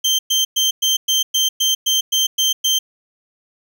30% pulse tone bursts, 3136 Hz, G7, in tune, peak -11 dBFS, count 11, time 0.04-2.79 s, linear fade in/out 10 ms, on 150 ms, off 110 ms, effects none

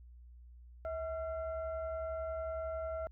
sine tone with frequency modulation, 646 Hz, E5, 35 cents flat, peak -36 dBFS, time 0.85-3.07 s, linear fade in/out 0 ms, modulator 717 Hz, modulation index 0.61, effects added 60 Hz sine -52 dBFS peak until 3.11 s

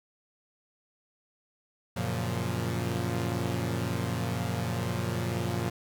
sawtooth chord, Gb major seventh, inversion none, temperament equal, 92.5 / 116.54 / 138.59 / 174.61 Hz, Gb2 / Bb2 / Db3 / F3, 0 / 0 / 0 / 0 cents, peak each -31 / -28 / -33 / -31 dBFS, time 1.96-5.7 s, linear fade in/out 10 ms, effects 10-bit

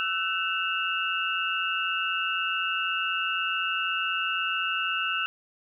sine tone cluster, 1323 / 1507 / 2657 / 2833 Hz, E6 / F#6 / E7 / F7, +6 / +31 / +13 / +24 cents, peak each -31 dBFS, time 0-5.26 s, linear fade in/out 0 ms, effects none

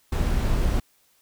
brown noise, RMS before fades -22 dBFS, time 0.12-0.8 s, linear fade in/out 5 ms, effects white hiss -63 dBFS RMS until 1.21 s

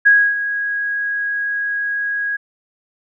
sine tone with ADSR envelope, 1651 Hz, G#6, 11 cents flat, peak -6 dBFS, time 0.05-2.37 s, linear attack 18 ms, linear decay 280 ms, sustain -12 dB, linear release 14 ms, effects none

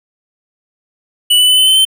square tone with pitch steps, 2960 / 2986 / 3012 / 3038 / 3064 / 3091 Hz, F#7 / F#7 / F#7 / F#7 / G7 / G7, 0 / +15 / +30 / +45 / -40 / -25 cents, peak -7 dBFS, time 1.3-1.852 s, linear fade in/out 10 ms, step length 92 ms, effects none

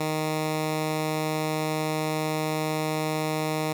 10% pulse tone, 155.56 Hz, D#3, in tune, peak -17 dBFS, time 0-3.73 s, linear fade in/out 5 ms, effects none

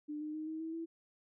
sine tone with pitch steps, 298.8 / 304.7 / 310.8 / 316.9 / 323.2 / 329.6 Hz, D4 / D#4 / D#4 / D#4 / E4 / E4, +30 / -36 / -2 / +32 / -34 / 0 cents, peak -38 dBFS, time 0.08-0.86 s, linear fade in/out 20 ms, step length 130 ms, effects none

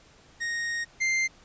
45% pulse tone pair in turn, 1864.7 / 2093 Hz, A#6 / C7, 0 / 0 cents, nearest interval major second, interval 200 cents, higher second, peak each -28 / -23 dBFS, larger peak second, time 0.4-0.85 / 1-1.28 s, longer first, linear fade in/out 20 ms, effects pink hiss -56 dBFS RMS until 1.44 s + resampled to 16000 Hz

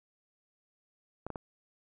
clicks, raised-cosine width 1 ms, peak -24 dBFS, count 3, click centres 1.266 / 1.303 / 1.358 s, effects none

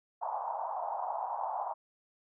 white band-pass noise, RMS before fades -36 dBFS, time 0.21-1.74 s, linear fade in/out 20 ms, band 690 to 950 Hz, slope 48 dB/octave, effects none

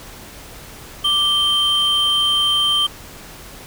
triangle tone pair together, 1174.7 / 3134 Hz, D6 / G7, 0 / -1 cents, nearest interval octave + perfect fourth, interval 1699 cents, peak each -23 / -13 dBFS, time 1.04-2.87 s, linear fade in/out 10 ms, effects pink hiss -38 dBFS RMS until 3.66 s

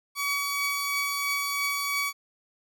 sawtooth tone pair together, 1135 / 2267 Hz, C#6 / C#7, +41 / +38 cents, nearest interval octave, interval 1197 cents, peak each -27 / -25 dBFS, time 0.15-2.13 s, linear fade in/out 50 ms, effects none

